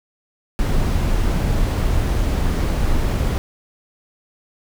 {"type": "noise", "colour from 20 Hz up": "brown", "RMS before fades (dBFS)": -18, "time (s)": [0.59, 3.38], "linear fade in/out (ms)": 0, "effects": []}